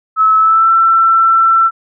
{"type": "tone with pitch glide", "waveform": "sine", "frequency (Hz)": [1297, 1340.4], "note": ["E6", "E6"], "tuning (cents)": [-28, 29], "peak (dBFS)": -6, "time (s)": [0.16, 1.71], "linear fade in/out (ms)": 50, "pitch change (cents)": 57, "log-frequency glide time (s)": [0.37, 0.71], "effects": []}